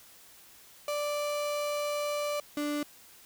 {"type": "tone pair in turn", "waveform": "35% pulse", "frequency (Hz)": [587.3, 293.8], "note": ["D5", "D4"], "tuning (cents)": [0, 1], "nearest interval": "octave", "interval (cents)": 1199, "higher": "first", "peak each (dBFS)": -28, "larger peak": "neither", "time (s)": [[0.88, 2.4], [2.57, 2.83]], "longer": "first", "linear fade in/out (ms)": 2, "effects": ["white hiss -55 dBFS RMS until 3.25 s"]}